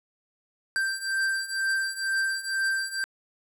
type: beating tone pair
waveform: square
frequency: 1568 / 1570.1 Hz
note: G6 / G6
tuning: 0 / +2 cents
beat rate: 2.1 Hz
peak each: -31 / -28 dBFS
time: 0.76-3.04 s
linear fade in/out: 0 ms
effects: low-pass 12000 Hz 12 dB/octave + 10-bit